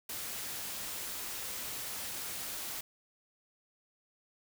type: noise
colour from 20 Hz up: white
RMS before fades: -40 dBFS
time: 0.09-2.81 s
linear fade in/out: 5 ms
effects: none